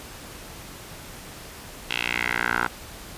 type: tone with band-pass filter sweep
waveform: 10% pulse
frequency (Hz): 59.6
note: A#1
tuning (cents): +39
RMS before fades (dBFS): -26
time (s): 1.89-2.68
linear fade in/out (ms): 20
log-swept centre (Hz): 3000 to 1300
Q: 3.2
effects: pink hiss -41 dBFS RMS until 3.17 s + resampled to 32000 Hz